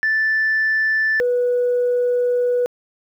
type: tone pair in turn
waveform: sine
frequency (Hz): 1760 / 490.2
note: A6 / B4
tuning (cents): 0 / -13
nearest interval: octave + minor seventh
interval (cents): 2213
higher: first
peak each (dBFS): -14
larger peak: neither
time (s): 0.03-1.2 / 1.2-2.66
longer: second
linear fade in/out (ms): 0
effects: tanh soft clip ceiling -12 dBFS + 9-bit